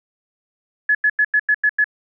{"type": "tone bursts", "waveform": "sine", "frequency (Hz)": 1703, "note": "G#6", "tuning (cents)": 43, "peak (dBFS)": -12, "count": 7, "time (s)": [0.89, 1.843], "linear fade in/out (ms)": 5, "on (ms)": 59, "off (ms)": 90, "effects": []}